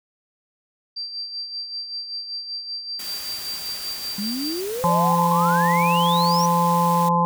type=tone with tremolo; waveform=sine; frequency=4699 Hz; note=D8; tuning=in tune; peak=-26 dBFS; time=0.96-4.61 s; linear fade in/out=10 ms; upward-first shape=sine; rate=5.2 Hz; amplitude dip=55%
type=noise; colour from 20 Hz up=white; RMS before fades=-35 dBFS; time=2.99-7.09 s; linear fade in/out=5 ms
type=exponential sweep; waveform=sine; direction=up; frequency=196 to 5920 Hz; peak=-25 dBFS; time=4.18-6.46 s; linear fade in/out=5 ms
type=harmonic tone; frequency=171.7 Hz; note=F3; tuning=29 cents flat; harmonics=1 / 3 / 5 / 6; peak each=-21 / -26 / -21 / -20 dBFS; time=4.84-7.25 s; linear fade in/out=0 ms
effects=none